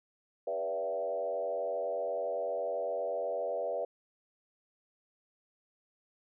sine tone with frequency modulation, 577 Hz, D5, 31 cents flat, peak -31 dBFS, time 0.47-3.85 s, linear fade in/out 5 ms, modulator 87.9 Hz, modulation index 1.4, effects none

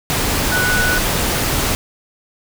sine tone in noise, 1480 Hz, F#6, in tune, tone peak -16 dBFS, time 0.52-0.98 s, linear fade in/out 0 ms, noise pink, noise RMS -18 dBFS, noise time 0.1-1.75 s, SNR -1 dB, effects none

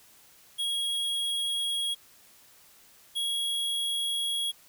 square tone pair in turn, 3303 / 3315 Hz, G#7 / G#7, -10 / -4 cents, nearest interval unison, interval 6 cents, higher second, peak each -28 dBFS, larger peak neither, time 0.58-1.95 / 3.15-4.52 s, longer neither, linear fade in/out 20 ms, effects white hiss -57 dBFS RMS until 4.68 s

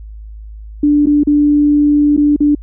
sine tone with dropouts, 293.3 Hz, D4, 2 cents flat, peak -7 dBFS, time 0.83-2.55 s, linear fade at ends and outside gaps 5 ms, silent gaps 1.059-1.068 / 1.235-1.271 / 2.166-2.175 / 2.363-2.404 s, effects added 53 Hz sine -28 dBFS peak until 2.62 s

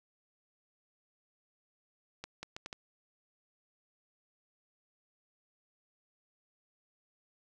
accelerating click train, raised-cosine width 0.2 ms, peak -24 dBFS, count 5, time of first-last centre 2.24-2.729 s, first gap 190 ms, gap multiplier 0.71, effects none

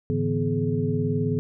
sine tone cluster, 107.2 / 144.1 / 162.9 / 248.3 / 423.3 Hz, A2 / D3 / E3 / B3 / G#4, -45 / -33 / -20 / +9 / +33 cents, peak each -28 dBFS, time 0.1-1.39 s, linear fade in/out 0 ms, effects none

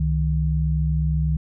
sine tone pair together, 67.24 / 155.56 Hz, C2 / D#3, +48 / 0 cents, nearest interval octave + minor third, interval 1452 cents, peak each -21 dBFS, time 0-1.37 s, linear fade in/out 5 ms, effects none

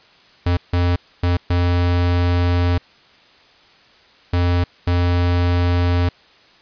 square tone bursts at uneven times, 88 Hz, F2, 14 cents sharp, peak -15 dBFS, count 6, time 0.46-0.57 / 0.73-0.96 / 1.23-1.37 / 1.5-2.78 / 4.33-4.64 / 4.87-6.09 s, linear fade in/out 5 ms, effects white hiss -50 dBFS RMS until 6.61 s + resampled to 11025 Hz

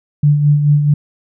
sine tone with tremolo, 146.83 Hz, D3, in tune, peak -6 dBFS, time 0.23-0.94 s, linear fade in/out 5 ms, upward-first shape sine, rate 4.6 Hz, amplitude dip 50%, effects none

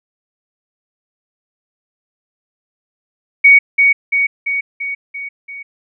sine tone with echo, 2239 Hz, C#7, 17 cents sharp, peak -3 dBFS, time 3.44-3.59 s, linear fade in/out 10 ms, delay 340 ms, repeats 6, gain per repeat -4 dB, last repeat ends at 5.63 s, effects none

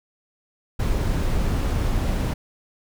brown noise, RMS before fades -22 dBFS, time 0.79-2.34 s, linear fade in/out 10 ms, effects none

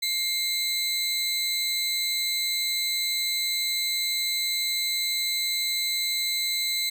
sawtooth tone pair together, 2122 / 4006 Hz, C7 / B7, +24 / +24 cents, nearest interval major seventh, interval 1100 cents, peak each -27 / -23 dBFS, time 0.02-6.9 s, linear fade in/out 10 ms, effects none

